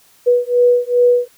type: beating tone pair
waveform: sine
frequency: 487.2 / 489.7 Hz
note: B4 / B4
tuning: -24 / -15 cents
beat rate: 2.5 Hz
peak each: -13 dBFS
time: 0.26-1.28 s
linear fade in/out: 20 ms
effects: white hiss -51 dBFS RMS until 1.37 s